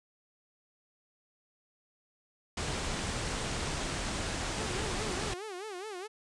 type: low-pass noise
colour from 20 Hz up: pink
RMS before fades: -35 dBFS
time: 2.57-5.34 s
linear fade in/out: 5 ms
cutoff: 9300 Hz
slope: 48 dB/octave
type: tone with vibrato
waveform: sawtooth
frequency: 395.1 Hz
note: G4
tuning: 14 cents sharp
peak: -35 dBFS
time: 4.57-6.08 s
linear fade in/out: 20 ms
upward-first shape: sine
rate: 4.8 Hz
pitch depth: 190 cents each way
effects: resampled to 24000 Hz